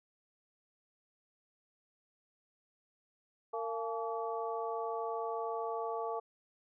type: harmonic tone with a mistuned harmonic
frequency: 228.3 Hz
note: A#3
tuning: 36 cents flat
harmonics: 2 / 3 / 4 / 5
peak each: -38 / -40 / -41 / -42 dBFS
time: 3.53-6.2 s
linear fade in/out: 10 ms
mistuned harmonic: 4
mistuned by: -100 cents
effects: none